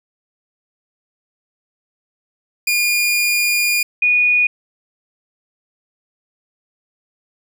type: tone pair in turn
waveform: sawtooth / sine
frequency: 2425 / 2460 Hz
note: D#7 / D#7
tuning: -45 / -20 cents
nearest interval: unison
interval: 25 cents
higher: second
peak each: -11 dBFS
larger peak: neither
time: 2.67-3.83 / 4.02-4.47 s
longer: first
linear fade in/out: 5 ms
effects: none